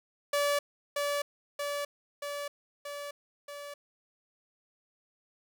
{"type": "tone with echo", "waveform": "sawtooth", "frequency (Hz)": 576, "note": "D5", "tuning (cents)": -34, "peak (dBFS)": -22, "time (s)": [0.33, 0.59], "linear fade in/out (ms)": 5, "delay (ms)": 630, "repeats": 5, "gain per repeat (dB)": -3, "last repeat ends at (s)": 3.74, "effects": []}